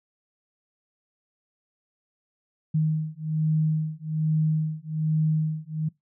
sine beating tone pair, 155.56 / 156.76 Hz, D#3 / D#3, 0 / +13 cents, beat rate 1.2 Hz, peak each -25 dBFS, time 2.74-5.89 s, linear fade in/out 10 ms, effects noise-tail reverb RT60 0.2 s tail -24 dB re dry

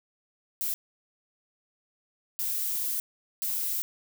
violet noise bursts at uneven times, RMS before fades -30 dBFS, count 3, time 0.61-0.74 / 2.39-3 / 3.42-3.82 s, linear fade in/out 0 ms, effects none

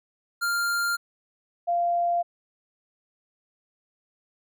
square / sine tone pair in turn, 1396.9 / 693.2 Hz, F6 / F5, 0 / -13 cents, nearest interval octave, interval 1213 cents, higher first, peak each -24 / -21 dBFS, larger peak second, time 0.41-0.97 / 1.67-2.23 s, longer neither, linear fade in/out 20 ms, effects none

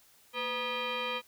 sine tone with frequency modulation, 960 Hz, B5, 49 cents flat, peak -31 dBFS, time 0.33-1.22 s, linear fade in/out 50 ms, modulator 731 Hz, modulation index 3.5, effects white hiss -62 dBFS RMS until 1.27 s

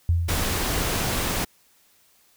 sine tone with exponential decay, 85 Hz, F2, 46 cents flat, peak -15 dBFS, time 0.09-0.88 s, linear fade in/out 0 ms, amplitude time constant 170 ms
pink noise, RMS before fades -25 dBFS, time 0.28-1.45 s, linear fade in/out 10 ms
effects white hiss -60 dBFS RMS until 2.36 s

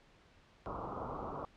white low-pass noise, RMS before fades -42 dBFS, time 0.66-1.45 s, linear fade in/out 0 ms, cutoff 1300 Hz, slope 96 dB/octave, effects pink hiss -64 dBFS RMS until 1.56 s + low-pass 4000 Hz 12 dB/octave

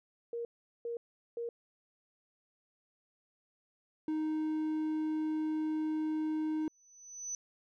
sine tone bursts, 469.4 Hz, A#4, 12 cents sharp, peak -35 dBFS, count 3, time 0.33-1.49 s, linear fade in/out 2 ms, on 120 ms, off 400 ms
triangle tone, 311.1 Hz, D#4, in tune, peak -29 dBFS, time 4.08-6.68 s, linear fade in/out 2 ms
sine tone with exponential growth, 6000 Hz, F#8, 23 cents sharp, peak -34 dBFS, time 6.61-7.35 s, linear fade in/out 1 ms, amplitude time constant 160 ms
effects none

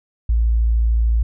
sine tone, 56.7 Hz, A#1, 47 cents flat, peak -13 dBFS, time 0.29-1.23 s, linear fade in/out 5 ms, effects none

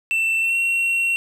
triangle tone with pitch glide, 2676 to 2729 Hz, E7 to F7, +25 to -41 cents, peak -16 dBFS, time 0.11-1.16 s, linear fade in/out 0 ms, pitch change +34 cents, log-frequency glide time 0.39-0.56 s, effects none

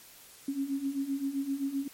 sine beating tone pair, 270.3 / 278 Hz, C#4 / C#4, -44 / +5 cents, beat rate 7.7 Hz, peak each -35 / -31 dBFS, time 0.48-1.88 s, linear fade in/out 5 ms, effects white hiss -53 dBFS RMS until 1.93 s + MP3 64 kbps

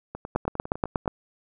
two click trains, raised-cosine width 1 ms, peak -9 / -20 dBFS, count 7 / 10, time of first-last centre 0.36-1.078 / 0.15-1.058 s, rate 8.36 / 9.91 Hz, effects none

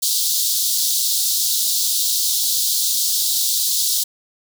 pink high-pass noise, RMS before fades -19 dBFS, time 0.02-4.04 s, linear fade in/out 10 ms, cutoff 3700 Hz, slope 48 dB/octave, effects none

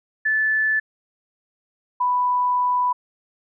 sine tone pair in turn, 1744 / 990.4 Hz, A6 / B5, -16 / +5 cents, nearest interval minor seventh, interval 979 cents, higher first, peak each -17 dBFS, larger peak neither, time 0.25-0.8 / 2-2.93 s, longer second, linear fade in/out 10 ms, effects none

